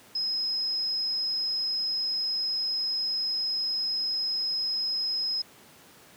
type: tone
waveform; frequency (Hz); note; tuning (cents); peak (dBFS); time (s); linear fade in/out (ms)
sine; 5110; D#8; +45; -26; 0.15-5.42; 5
effects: pink hiss -53 dBFS RMS until 6.16 s + high-pass 150 Hz 12 dB/octave